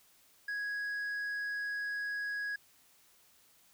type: tone with tanh clipping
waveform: triangle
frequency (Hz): 1661.2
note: G#6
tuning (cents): 0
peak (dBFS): -35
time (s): 0.48-2.56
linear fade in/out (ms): 5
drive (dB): 8
effects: white hiss -65 dBFS RMS until 3.73 s